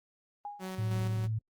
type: tone with exponential decay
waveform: sine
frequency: 821 Hz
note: G#5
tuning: 20 cents flat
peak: -35 dBFS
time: 0.45-0.89 s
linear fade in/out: 1 ms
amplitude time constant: 94 ms
type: tone with tremolo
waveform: sawtooth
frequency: 187.2 Hz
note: F#3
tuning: 20 cents sharp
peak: -32 dBFS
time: 0.59-1.28 s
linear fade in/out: 50 ms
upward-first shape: square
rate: 3.1 Hz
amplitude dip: 40%
type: tone with vibrato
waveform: sine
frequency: 110 Hz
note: A2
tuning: in tune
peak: -29 dBFS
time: 0.78-1.39 s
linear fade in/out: 10 ms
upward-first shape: triangle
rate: 12 Hz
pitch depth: 11 cents each way
effects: Opus 24 kbps